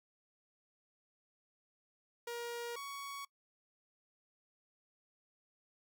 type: tone pair in turn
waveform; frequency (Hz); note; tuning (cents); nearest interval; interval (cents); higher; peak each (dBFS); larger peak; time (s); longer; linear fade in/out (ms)
sawtooth; 473.6 / 1118.6; A#4 / C#6; +27 / +15; octave + minor third; 1488; second; -36 / -39; first; 2.27-2.76 / 2.76-3.25; neither; 5
effects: noise-tail reverb RT60 0.1 s tail -22 dB re dry